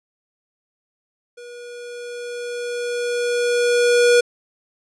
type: tone with level ramp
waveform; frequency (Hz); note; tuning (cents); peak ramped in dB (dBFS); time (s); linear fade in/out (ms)
square; 482.5; B4; -40; -37 to -11; 1.37-4.21; 10
effects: resampled to 22050 Hz